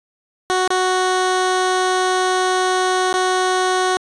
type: tone with dropouts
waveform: 15% pulse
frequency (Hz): 370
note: F#4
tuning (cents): 0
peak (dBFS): -9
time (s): 0.5-3.97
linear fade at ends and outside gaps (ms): 0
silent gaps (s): 0.676-0.704 / 3.128-3.14
effects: resampled to 22050 Hz